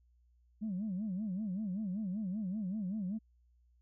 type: tone with vibrato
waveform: sine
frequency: 199.3 Hz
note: G3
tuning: 29 cents sharp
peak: -33 dBFS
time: 0.61-3.19 s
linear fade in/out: 20 ms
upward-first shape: sine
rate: 5.2 Hz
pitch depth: 190 cents each way
effects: tanh soft clip ceiling -31 dBFS + added 60 Hz sine -65 dBFS peak until 3.81 s